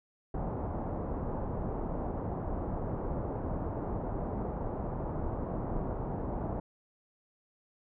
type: low-pass noise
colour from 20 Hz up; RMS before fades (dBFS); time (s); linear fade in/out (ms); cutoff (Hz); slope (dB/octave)
pink; -35; 0.34-6.6; 5; 930; 24
effects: none